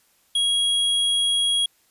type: tone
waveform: square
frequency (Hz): 3300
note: G#7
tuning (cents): -12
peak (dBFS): -19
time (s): 0.35-1.66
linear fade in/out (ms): 5
effects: white hiss -62 dBFS RMS until 1.9 s + resampled to 32000 Hz